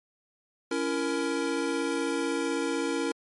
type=chord; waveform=square; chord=A# diminished; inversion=first; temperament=just; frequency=279.7 / 335.6 / 466.2 Hz; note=C#4 / E4 / A#4; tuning=+16 / +31 / 0 cents; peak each=-32 dBFS; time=0.71-3.12 s; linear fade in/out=5 ms; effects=MP3 48 kbps